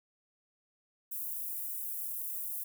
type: high-pass noise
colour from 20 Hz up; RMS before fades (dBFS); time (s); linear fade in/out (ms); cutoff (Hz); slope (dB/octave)
white; -38; 1.11-2.64; 10; 11000; 24
effects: none